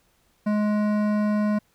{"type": "tone with hard clipping", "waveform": "sine", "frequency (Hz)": 210, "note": "G#3", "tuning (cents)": 19, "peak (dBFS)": -22, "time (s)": [0.46, 1.59], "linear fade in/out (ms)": 10, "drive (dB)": 14, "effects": ["pink hiss -65 dBFS RMS until 1.74 s"]}